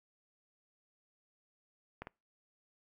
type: clicks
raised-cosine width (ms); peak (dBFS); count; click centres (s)
0.5; -27 / -29; 2; 2.02 / 2.071
effects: noise-tail reverb RT60 0.3 s tail -26 dB re dry